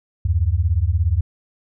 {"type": "beating tone pair", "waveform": "sine", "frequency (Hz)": [76, 93], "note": ["D#2", "F#2"], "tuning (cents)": [-40, 9], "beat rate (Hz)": 17, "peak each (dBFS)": -18, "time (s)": [0.25, 1.21], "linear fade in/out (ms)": 5, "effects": []}